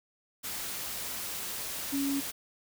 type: tone in noise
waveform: sine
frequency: 277.9 Hz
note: C#4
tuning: 4 cents sharp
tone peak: -28 dBFS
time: 1.92-2.21 s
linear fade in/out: 20 ms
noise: white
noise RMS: -37 dBFS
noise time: 0.43-2.32 s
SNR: +6 dB
effects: none